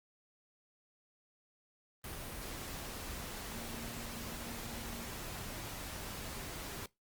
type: tone in noise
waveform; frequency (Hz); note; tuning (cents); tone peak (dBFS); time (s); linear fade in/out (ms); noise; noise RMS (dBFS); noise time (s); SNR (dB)
sine; 232.6; A#3; -4; -49; 3.51-5.08; 2; pink; -44; 2.04-6.86; -8
effects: noise-tail reverb RT60 0.2 s tail -22 dB re dry + Opus 32 kbps

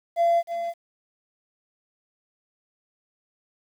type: tone with echo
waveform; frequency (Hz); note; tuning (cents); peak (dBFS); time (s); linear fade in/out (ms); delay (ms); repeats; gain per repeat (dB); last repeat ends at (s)
triangle; 682; F5; -41; -14; 0.16-0.43; 50; 310; 1; -10; 0.74
effects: tanh soft clip ceiling -13 dBFS + 9-bit

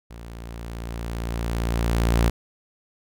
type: tone with level ramp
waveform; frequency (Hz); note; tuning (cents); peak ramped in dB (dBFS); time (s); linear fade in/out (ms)
sawtooth; 57.6; A#1; -20; -34 to -12; 0.1-2.3; 10
effects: none

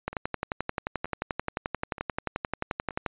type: two click trains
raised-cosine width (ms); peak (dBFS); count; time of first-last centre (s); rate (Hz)
0.5; -13 / -24; 35 / 4; 0.08-3.062 / 0.13-2.908; 11.4 / 1.08
effects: resampled to 8000 Hz

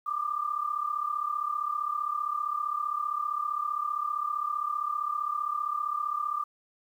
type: tone pair together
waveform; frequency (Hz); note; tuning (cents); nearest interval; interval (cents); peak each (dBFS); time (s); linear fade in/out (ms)
sine; 1180 / 1215.3; D6 / D#6; +8 / -41; minor second; 51; -30 / -32; 0.06-6.44; 10
effects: 10-bit

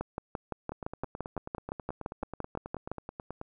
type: two click trains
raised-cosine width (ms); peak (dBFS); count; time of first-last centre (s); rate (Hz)
1; -19 / -24; 18 / 26; 0.01-2.916 / 0.72-3.414; 5.85 / 9.28
effects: none

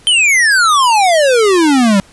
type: exponential sweep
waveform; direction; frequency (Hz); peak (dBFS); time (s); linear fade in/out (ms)
square; down; 3150 to 188.9; -8; 0.07-2; 0
effects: pink hiss -44 dBFS RMS until 2.12 s + resampled to 24000 Hz

